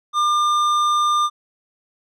sine tone with tanh clipping, 1200 Hz, D6, 37 cents sharp, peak -17 dBFS, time 0.13-1.3 s, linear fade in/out 50 ms, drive 12 dB, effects none

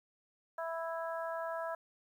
harmonic tone, 329.6 Hz, E4, in tune, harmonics 2 / 3 / 4 / 5, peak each -38 / -42 / -44 / -46 dBFS, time 0.58-1.75 s, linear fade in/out 5 ms, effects 11-bit

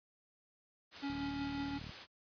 white noise, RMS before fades -47 dBFS, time 0.91-2.07 s, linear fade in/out 50 ms
square tone with tremolo, 280 Hz, C#4, 18 cents sharp, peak -37 dBFS, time 1.02-1.79 s, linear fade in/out 20 ms, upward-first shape triangle, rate 5.5 Hz, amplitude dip 35%
click train, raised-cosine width 5 ms, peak -35 dBFS, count 31, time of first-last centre 1.1-1.894 s, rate 37.8 Hz
effects high-pass 60 Hz 12 dB/octave + resampled to 11025 Hz

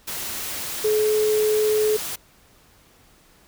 sine tone in noise, 428 Hz, A4, 48 cents flat, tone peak -17 dBFS, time 0.84-1.97 s, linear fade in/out 10 ms, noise white, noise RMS -30 dBFS, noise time 0.07-2.16 s, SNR +10 dB, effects pink hiss -55 dBFS RMS until 3.47 s

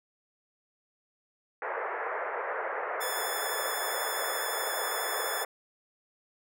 pink band-pass noise, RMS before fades -34 dBFS, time 1.62-5.45 s, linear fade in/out 2 ms, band 430 to 2000 Hz, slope 48 dB/octave
5% pulse tone with vibrato, 1734 Hz, A6, 26 cents flat, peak -23 dBFS, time 3-5.45 s, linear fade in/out 20 ms, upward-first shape sine, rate 12 Hz, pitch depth 13 cents each way
effects none

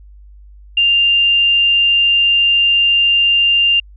sine tone, 2794 Hz, F7, in tune, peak -9 dBFS, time 0.77-3.8 s, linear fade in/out 5 ms, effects added 50 Hz sine -37 dBFS peak until 3.96 s

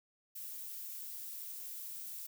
violet noise, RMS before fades -45 dBFS, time 0.35-2.27 s, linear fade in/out 10 ms, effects none

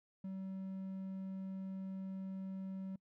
triangle tone, 190.9 Hz, G3, 46 cents flat, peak -39 dBFS, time 0.24-2.96 s, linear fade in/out 5 ms, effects noise-tail reverb RT60 0.1 s tail -26 dB re dry

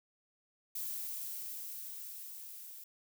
violet noise with level ramp, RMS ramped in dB -39 to -50 dBFS, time 0.75-2.84 s, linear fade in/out 5 ms, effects none

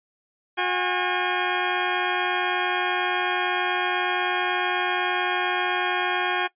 10% pulse tone pair together, 361.8 / 812.2 Hz, F#4 / G#5, -39 / -39 cents, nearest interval octave + major second, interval 1400 cents, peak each -16 dBFS, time 0.57-6.48 s, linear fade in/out 20 ms, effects noise-tail reverb RT60 0.1 s tail -20 dB re dry + resampled to 8000 Hz

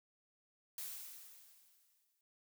blue noise with exponential decay, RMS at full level -43 dBFS, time 0.78-2.21 s, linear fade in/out 2 ms, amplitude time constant 310 ms, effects noise-tail reverb RT60 0.3 s tail -25 dB re dry

